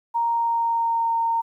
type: tone with pitch glide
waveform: sine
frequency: 932.3 to 918.9 Hz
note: A#5 to A#5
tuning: 0 to -25 cents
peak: -19 dBFS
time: 0.14-1.42 s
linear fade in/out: 20 ms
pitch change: -25 cents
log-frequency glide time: 0.27-1.09 s
effects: 10-bit